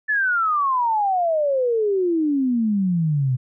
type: exponential sweep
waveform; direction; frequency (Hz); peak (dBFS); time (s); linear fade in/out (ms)
sine; down; 1760 to 123.47; -17; 0.08-3.37; 20
effects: none